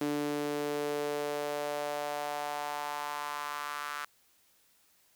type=tone with high-pass filter sweep; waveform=sawtooth; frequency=146.6 Hz; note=D3; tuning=3 cents flat; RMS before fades=-35 dBFS; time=0.01-4.05 s; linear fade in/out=2 ms; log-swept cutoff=310 to 1300 Hz; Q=3.1; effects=white hiss -67 dBFS RMS until 5.15 s